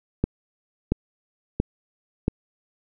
click train, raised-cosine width 3 ms, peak -7 dBFS, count 4, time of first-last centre 0.24-2.281 s, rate 1.47 Hz, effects none

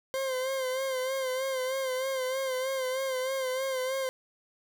40% pulse tone with vibrato, 523.3 Hz, C5, in tune, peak -28 dBFS, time 0.14-4.09 s, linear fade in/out 0 ms, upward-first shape sine, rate 3.2 Hz, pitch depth 47 cents each way, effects none

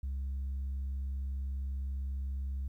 sine tone, 67.4 Hz, C#2, 48 cents flat, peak -31 dBFS, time 0.03-2.68 s, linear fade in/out 5 ms, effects tanh soft clip ceiling -32 dBFS + 12-bit

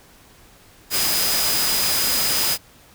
sine tone in noise, 4978 Hz, D#8, in tune, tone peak -24 dBFS, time 0.9-2.58 s, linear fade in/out 50 ms, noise white, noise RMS -21 dBFS, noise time 0.9-2.58 s, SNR -6 dB, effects pink hiss -50 dBFS RMS until 2.94 s

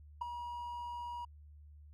triangle tone with ADSR envelope, 959 Hz, A#5, 49 cents sharp, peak -27 dBFS, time 0.21-1.25 s, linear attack 10 ms, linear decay 5 ms, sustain -11 dB, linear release 5 ms, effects tanh soft clip ceiling -29 dBFS + added 74 Hz sine -53 dBFS peak until 1.93 s

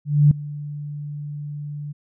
sine tone with ADSR envelope, 146.83 Hz, D3, in tune, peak -8 dBFS, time 0.05-1.93 s, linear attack 260 ms, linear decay 4 ms, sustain -20 dB, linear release 18 ms, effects none

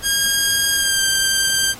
10% pulse tone with pitch glide, 1622 to 1577.6 Hz, G#6 to G6, -41 to +11 cents, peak -7 dBFS, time 0.02-1.75 s, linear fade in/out 50 ms, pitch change -48 cents, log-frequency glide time 0.73-1.02 s, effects pink hiss -39 dBFS RMS until 1.79 s + AAC 48 kbps

